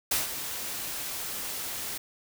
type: noise with ADSR envelope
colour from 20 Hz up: white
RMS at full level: -25 dBFS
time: 0.11-1.98 s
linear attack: 7 ms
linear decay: 150 ms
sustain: -10 dB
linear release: 6 ms
effects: none